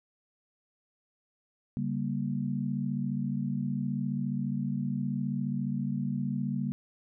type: chord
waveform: sine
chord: G diminished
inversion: second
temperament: just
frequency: 141.12 / 196 / 235.2 Hz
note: Db3 / G3 / Bb3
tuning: +31 / 0 / +16 cents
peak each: -33 dBFS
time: 1.77-6.72 s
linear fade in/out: 0 ms
effects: none